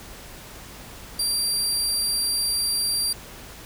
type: tone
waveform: 25% pulse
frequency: 4719 Hz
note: D8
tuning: 7 cents sharp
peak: -17 dBFS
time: 1.19-3.13 s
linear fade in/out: 5 ms
effects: added 51 Hz sine -49 dBFS peak until 3.65 s + pink hiss -42 dBFS RMS until 3.65 s